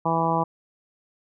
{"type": "harmonic tone", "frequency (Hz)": 164.81, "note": "E3", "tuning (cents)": 0, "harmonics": [1, 2, 3, 4, 5, 6, 7], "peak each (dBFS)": [-27, -30, -30, -29, -26, -25, -31], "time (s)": [0.05, 0.44], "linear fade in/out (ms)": 10, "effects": []}